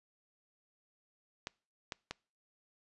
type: clicks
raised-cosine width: 0.2 ms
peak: -21 dBFS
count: 3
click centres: 1.471 / 1.922 / 2.11 s
effects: noise-tail reverb RT60 0.4 s tail -26 dB re dry + resampled to 24000 Hz